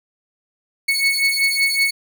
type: beating tone pair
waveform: 30% pulse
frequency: 2206 / 2211.3 Hz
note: C#7 / C#7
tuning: -9 / -5 cents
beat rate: 5.3 Hz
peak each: -16 dBFS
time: 0.88-1.91 s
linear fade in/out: 10 ms
effects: none